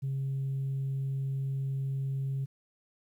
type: tone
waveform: sine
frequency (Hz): 135.6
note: C#3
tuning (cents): -38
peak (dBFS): -28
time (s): 0.02-2.46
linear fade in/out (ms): 20
effects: tanh soft clip ceiling -27 dBFS + 11-bit